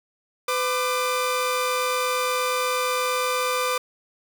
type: tone pair together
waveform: sawtooth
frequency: 503.5 / 1191 Hz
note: B4 / D6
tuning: +33 / +24 cents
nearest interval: octave + minor third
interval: 1491 cents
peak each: -21 dBFS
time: 0.48-3.78 s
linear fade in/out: 5 ms
effects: none